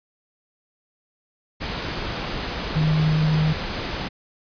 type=tone in noise; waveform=sine; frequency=155.56 Hz; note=D#3; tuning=in tune; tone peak=-17 dBFS; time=2.75-3.54 s; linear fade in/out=20 ms; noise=pink; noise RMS=-28 dBFS; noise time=1.6-4.09 s; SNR=+8 dB; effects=resampled to 11025 Hz